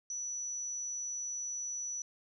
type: tone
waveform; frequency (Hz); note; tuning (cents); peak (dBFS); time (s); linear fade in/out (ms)
sine; 5920; F#8; 0; -36; 0.1-2.02; 2
effects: none